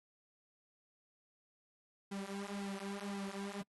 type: tone with flanger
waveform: sawtooth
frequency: 198.8 Hz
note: G3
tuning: 25 cents sharp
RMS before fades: -43 dBFS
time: 2.11-3.62 s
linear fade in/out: 10 ms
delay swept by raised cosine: 1.7 to 6.7 ms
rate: 1.9 Hz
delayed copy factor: -0.9
effects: noise-tail reverb RT60 0.1 s tail -26 dB re dry + AAC 32 kbps